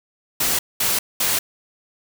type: noise bursts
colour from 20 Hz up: white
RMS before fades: -20 dBFS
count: 3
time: 0.4-1.39 s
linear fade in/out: 5 ms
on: 190 ms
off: 210 ms
effects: none